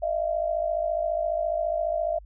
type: tone pair together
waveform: sine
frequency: 622.3 / 676.9 Hz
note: D#5 / E5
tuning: 0 / +46 cents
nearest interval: minor second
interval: 146 cents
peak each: -27 / -26 dBFS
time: 0.02-2.19 s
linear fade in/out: 10 ms
effects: added 50 Hz sine -44 dBFS peak until 2.25 s